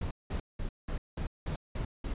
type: noise bursts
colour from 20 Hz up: brown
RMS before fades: -34 dBFS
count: 8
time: 0.01-2.14 s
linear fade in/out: 5 ms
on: 100 ms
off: 190 ms
effects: resampled to 8000 Hz

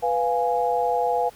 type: chord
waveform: sine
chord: F diminished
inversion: second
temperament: equal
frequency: 493.9 / 698.5 / 830.6 Hz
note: Cb5 / F5 / Ab5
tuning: 0 / 0 / 0 cents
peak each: -24 dBFS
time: 0.02-1.3 s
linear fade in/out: 20 ms
effects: pink hiss -50 dBFS RMS until 1.35 s

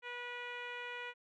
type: tone with low-pass filter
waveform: 10% pulse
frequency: 486.6 Hz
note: B4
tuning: 26 cents flat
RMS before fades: -44 dBFS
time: 0.02-1.14 s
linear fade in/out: 50 ms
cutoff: 2500 Hz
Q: 1.8
effects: none

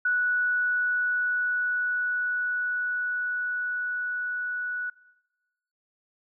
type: tone with level ramp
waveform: sine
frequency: 1474 Hz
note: F#6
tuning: 7 cents flat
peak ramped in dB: -21 to -28 dBFS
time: 0.05-4.9 s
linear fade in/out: 5 ms
effects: noise-tail reverb RT60 1.0 s tail -21 dB re dry

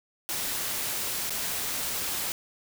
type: noise with dropouts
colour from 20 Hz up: white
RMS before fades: -31 dBFS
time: 0.29-2.32 s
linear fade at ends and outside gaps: 0 ms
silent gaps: 1.296-1.305 s
effects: none

